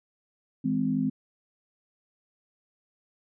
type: tone cluster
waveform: sine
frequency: 161.5 / 207.2 / 258.6 Hz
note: E3 / G#3 / C4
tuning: -35 / -4 / -20 cents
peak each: -31 / -29 / -26 dBFS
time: 0.64-1.1 s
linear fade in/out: 10 ms
effects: none